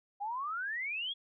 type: exponential sweep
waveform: sine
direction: up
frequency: 787 to 3400 Hz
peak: -34 dBFS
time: 0.2-1.14 s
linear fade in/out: 20 ms
effects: none